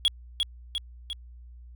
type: tone with echo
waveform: triangle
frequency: 3333 Hz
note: G#7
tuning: 5 cents sharp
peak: -17 dBFS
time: 0.05-0.08 s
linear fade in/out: 0 ms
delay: 350 ms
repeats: 3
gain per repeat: -4 dB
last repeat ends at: 1.13 s
effects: added 60 Hz sine -44 dBFS peak until 1.75 s